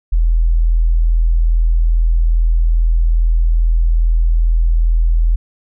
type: tone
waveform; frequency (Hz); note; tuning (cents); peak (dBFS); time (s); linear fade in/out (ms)
sine; 41.2; E1; 0; -9; 0.12-5.36; 10
effects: none